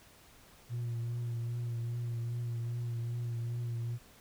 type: tone with vibrato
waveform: sine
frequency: 118.3 Hz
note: A#2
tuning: 26 cents sharp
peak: -31 dBFS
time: 0.69-3.99 s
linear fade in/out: 50 ms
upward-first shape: triangle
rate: 2.5 Hz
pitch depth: 31 cents each way
effects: tanh soft clip ceiling -32 dBFS + pink hiss -59 dBFS RMS until 4.2 s